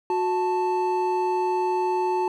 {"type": "tone pair together", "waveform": "triangle", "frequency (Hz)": [365.7, 880], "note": ["F#4", "A5"], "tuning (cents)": [-20, 0], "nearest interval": "octave + minor third", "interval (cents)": 1520, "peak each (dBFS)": -22, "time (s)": [0.1, 2.28], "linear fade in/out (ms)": 2, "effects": []}